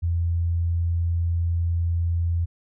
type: tone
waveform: sine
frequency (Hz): 84.9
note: F2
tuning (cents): -48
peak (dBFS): -20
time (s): 0.02-2.46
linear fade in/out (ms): 20
effects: none